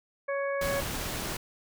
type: harmonic tone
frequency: 557 Hz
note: C#5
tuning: 8 cents sharp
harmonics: 1 / 2 / 3 / 4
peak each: -29 / -37 / -37 / -41 dBFS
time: 0.28-0.81 s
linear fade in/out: 10 ms
type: noise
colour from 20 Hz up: pink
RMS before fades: -34 dBFS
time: 0.61-1.37 s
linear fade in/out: 5 ms
effects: none